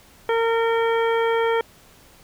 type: harmonic tone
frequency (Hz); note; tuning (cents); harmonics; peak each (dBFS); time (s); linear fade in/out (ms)
457.8; A#4; -31; 1 / 2 / 3 / 4 / 5 / 7; -19 / -25 / -29 / -31 / -33 / -36; 0.29-1.61; 2
effects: pink hiss -51 dBFS RMS until 2.23 s